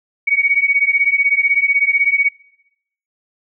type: beating tone pair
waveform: sine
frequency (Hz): 2235 / 2251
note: C#7 / C#7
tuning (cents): +14 / +26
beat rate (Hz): 16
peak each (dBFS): -15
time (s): 0.27-2.29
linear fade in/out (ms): 10
effects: noise-tail reverb RT60 0.8 s tail -22 dB re dry